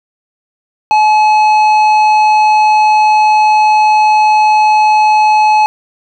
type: tone with tanh clipping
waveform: sine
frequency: 855 Hz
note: A5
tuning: 50 cents flat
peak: -7 dBFS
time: 0.91-5.66 s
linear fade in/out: 0 ms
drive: 10 dB
effects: none